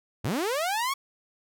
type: linear sweep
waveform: sawtooth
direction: up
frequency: 82.41 to 1130 Hz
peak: -22 dBFS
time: 0.24-0.94 s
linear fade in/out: 10 ms
effects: none